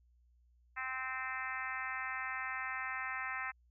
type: harmonic tone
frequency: 260 Hz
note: C4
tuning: 11 cents flat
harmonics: 3 / 4 / 5 / 6 / 7 / 8 / 9 / 10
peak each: -48 / -46 / -44 / -46 / -42 / -44 / -50 / -50 dBFS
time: 0.76-3.52 s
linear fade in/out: 20 ms
effects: added 60 Hz sine -65 dBFS peak until 3.7 s